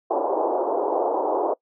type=band-pass noise; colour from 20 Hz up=pink; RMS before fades=-23 dBFS; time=0.1-1.54 s; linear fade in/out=10 ms; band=340 to 960 Hz; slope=48 dB/octave; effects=noise-tail reverb RT60 0.1 s tail -24 dB re dry